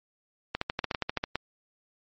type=clicks; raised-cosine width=0.3 ms; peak=-12 dBFS; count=12; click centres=0.55 / 0.614 / 0.699 / 0.791 / 0.843 / 0.912 / 0.948 / 1.023 / 1.095 / 1.173 / 1.239 / 1.356 s; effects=MP3 32 kbps